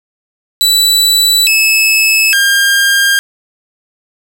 sawtooth tone with pitch steps, 3955 / 2601 / 1606 Hz, B7 / E7 / G6, +2 / -24 / +41 cents, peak -4 dBFS, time 0.61-3.19 s, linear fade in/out 0 ms, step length 860 ms, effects none

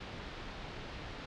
pink low-pass noise, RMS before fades -45 dBFS, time 0-1.26 s, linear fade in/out 10 ms, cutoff 4300 Hz, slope 24 dB/octave, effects none

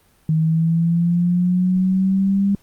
sine linear sweep, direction up, 157 to 199.9 Hz, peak -14 dBFS, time 0.29-2.55 s, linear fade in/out 2 ms, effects pink hiss -57 dBFS RMS until 2.62 s + Opus 32 kbps

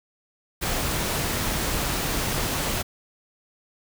pink noise, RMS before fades -26 dBFS, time 0.61-2.83 s, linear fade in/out 20 ms, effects none

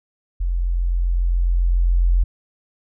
sine tone with level ramp, 43.65 Hz, F1, in tune, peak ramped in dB -18 to -12 dBFS, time 0.4-2.24 s, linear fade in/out 10 ms, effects none

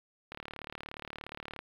click train, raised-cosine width 0.3 ms, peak -24 dBFS, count 48, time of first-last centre 0.32-1.59 s, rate 37 Hz, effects low-pass 4000 Hz 12 dB/octave + 9-bit

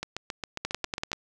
two click trains, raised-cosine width 0.2 ms, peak -12 / -15 dBFS, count 6 / 9, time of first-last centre 0.65-1.131 / 0.03-1.117 s, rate 10.4 / 7.36 Hz, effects none

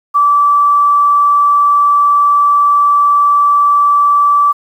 sine tone, 1159 Hz, D6, 23 cents flat, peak -6 dBFS, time 0.14-4.53 s, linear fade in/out 20 ms, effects 7-bit

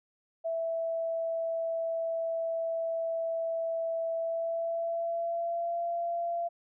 sine tone with pitch glide, 659.3 to 684.5 Hz, E5 to F5, 0 to -35 cents, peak -29 dBFS, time 0.44-6.49 s, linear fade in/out 20 ms, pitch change +65 cents, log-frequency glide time 4.15-5.8 s, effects none

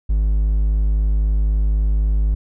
triangle tone, 51.91 Hz, G#1, in tune, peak -12 dBFS, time 0.09-2.35 s, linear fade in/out 10 ms, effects none

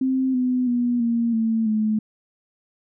sine tone with pitch steps, 261.9 / 252 / 242.4 / 233.2 / 224.3 / 215.8 Hz, C4 / B3 / B3 / A#3 / A3 / A3, +2 / +35 / -32 / +1 / +34 / -33 cents, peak -18 dBFS, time 0.01-1.99 s, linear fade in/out 5 ms, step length 330 ms, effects none

